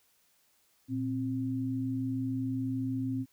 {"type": "tone pair together", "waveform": "sine", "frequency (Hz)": [116.54, 263.1], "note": ["A#2", "C4"], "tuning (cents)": [0, 10], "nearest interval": "octave + major second", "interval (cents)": 1410, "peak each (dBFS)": [-35, -31], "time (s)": [0.88, 3.26], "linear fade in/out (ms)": 50, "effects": ["white hiss -69 dBFS RMS until 3.32 s"]}